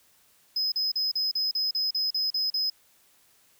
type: tone bursts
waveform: triangle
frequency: 5070 Hz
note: D#8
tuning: 32 cents sharp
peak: -23 dBFS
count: 11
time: 0.56-2.7 s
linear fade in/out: 5 ms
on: 160 ms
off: 38 ms
effects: white hiss -62 dBFS RMS until 3.59 s